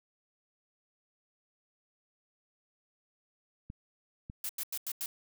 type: clicks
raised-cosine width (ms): 5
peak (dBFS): -30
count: 2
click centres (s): 3.701 / 4.299
type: noise bursts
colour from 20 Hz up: blue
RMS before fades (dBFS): -36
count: 5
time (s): 4.44-5.06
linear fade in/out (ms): 2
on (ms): 52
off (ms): 90
effects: none